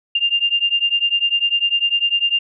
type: beating tone pair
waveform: sine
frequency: 2794 / 2804 Hz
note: F7 / F7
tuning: 0 / +6 cents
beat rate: 10 Hz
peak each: -18 dBFS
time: 0.15-2.39 s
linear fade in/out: 5 ms
effects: none